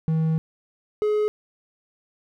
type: tone pair in turn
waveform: triangle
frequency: 159.9 / 422.5 Hz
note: D#3 / G#4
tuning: +48 / +30 cents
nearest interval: octave + perfect fourth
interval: 1682 cents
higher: second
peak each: -17 dBFS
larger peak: neither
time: 0.08-0.38 / 1.02-1.28 s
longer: first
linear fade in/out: 0 ms
effects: none